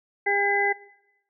harmonic tone, 403.2 Hz, G4, 49 cents sharp, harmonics 1 / 2 / 4 / 5, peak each -27 / -26 / -31 / -23 dBFS, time 0.26-0.73 s, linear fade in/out 10 ms, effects noise-tail reverb RT60 0.9 s tail -20 dB re dry

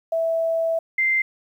sine tone pair in turn, 657 / 2086 Hz, E5 / C7, -6 / -6 cents, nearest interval octave + minor sixth, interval 2000 cents, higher second, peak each -19 / -17 dBFS, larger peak second, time 0.12-0.79 / 0.98-1.22 s, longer first, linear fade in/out 5 ms, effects 9-bit

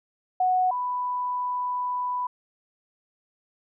sine tone pair in turn, 738 / 991.4 Hz, F#5 / B5, -5 / +6 cents, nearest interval perfect fourth, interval 511 cents, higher second, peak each -19 / -25 dBFS, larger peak first, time 0.4-0.71 / 0.71-2.27 s, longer second, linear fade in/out 5 ms, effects none

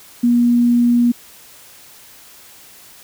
sine tone, 239.8 Hz, A#3, 49 cents sharp, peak -10 dBFS, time 0.23-1.12 s, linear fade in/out 10 ms, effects white hiss -43 dBFS RMS until 3.03 s

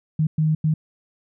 sine tone bursts at uneven times, 155.9 Hz, D#3, 4 cents sharp, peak -16 dBFS, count 3, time 0.19-0.27 / 0.38-0.55 / 0.64-0.74 s, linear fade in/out 5 ms, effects none

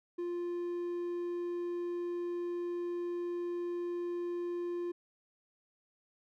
triangle tone, 349.2 Hz, F4, in tune, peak -32 dBFS, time 0.18-4.92 s, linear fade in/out 10 ms, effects none

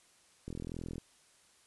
click train, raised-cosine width 3 ms, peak -28 dBFS, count 22, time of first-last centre 0.48-0.981 s, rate 41.9 Hz, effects white hiss -65 dBFS RMS until 1.66 s + resampled to 24000 Hz

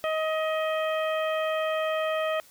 harmonic tone, 630 Hz, D#5, 21 cents sharp, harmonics 1 / 2 / 3 / 4 / 5, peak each -26 / -32 / -36 / -38 / -40 dBFS, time 0.04-2.4 s, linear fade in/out 0 ms, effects white hiss -55 dBFS RMS until 2.5 s

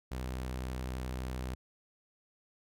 sawtooth tone with vibrato, 63.5 Hz, B1, 49 cents sharp, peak -32 dBFS, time 0.11-1.55 s, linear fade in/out 10 ms, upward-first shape square, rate 12 Hz, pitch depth 11 cents each way, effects none

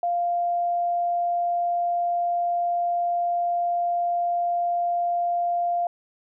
sine tone, 697 Hz, F5, 4 cents flat, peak -21 dBFS, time 0.03-5.87 s, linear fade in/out 2 ms, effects none

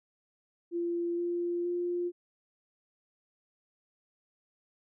sine tone with pitch steps, 343.6 / 347.4 / 351.2 Hz, F4 / F4 / F4, -28 / -9 / +10 cents, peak -29 dBFS, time 0.71-2.12 s, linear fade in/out 50 ms, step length 470 ms, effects none

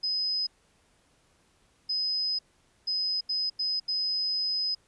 sine tone bursts at uneven times, 5040 Hz, D#8, 21 cents sharp, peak -26 dBFS, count 6, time 0.03-0.47 / 1.89-2.39 / 2.87-3.21 / 3.29-3.5 / 3.59-3.8 / 3.88-4.75 s, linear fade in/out 10 ms, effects pink hiss -66 dBFS RMS until 4.87 s + resampled to 24000 Hz

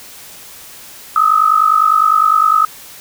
sine tone pair together, 1242.1 / 1292 Hz, D#6 / E6, -3 / -35 cents, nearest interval minor second, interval 68 cents, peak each -11 dBFS, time 1.16-2.65 s, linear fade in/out 2 ms, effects white hiss -36 dBFS RMS until 3 s

